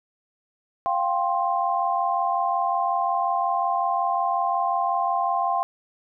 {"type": "chord", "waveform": "sine", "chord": "F suspended second", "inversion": "none", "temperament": "equal with one note detuned", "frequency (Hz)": [698.5, 784, 1053.8], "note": ["F5", "G5", "C6"], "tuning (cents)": [0, 0, 12], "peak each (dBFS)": -25, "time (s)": [0.86, 5.63], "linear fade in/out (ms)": 0, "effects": []}